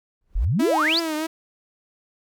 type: noise with exponential growth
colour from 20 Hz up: brown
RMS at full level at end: -35 dBFS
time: 0.21-0.45 s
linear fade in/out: 2 ms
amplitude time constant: 51 ms
type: exponential sweep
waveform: sine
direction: up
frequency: 35.31 to 5250 Hz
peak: -18 dBFS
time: 0.35-1 s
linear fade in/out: 10 ms
type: tone with vibrato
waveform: sawtooth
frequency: 320 Hz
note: D#4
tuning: 49 cents sharp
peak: -20 dBFS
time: 0.59-1.27 s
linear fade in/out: 10 ms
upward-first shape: triangle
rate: 3.1 Hz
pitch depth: 100 cents each way
effects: none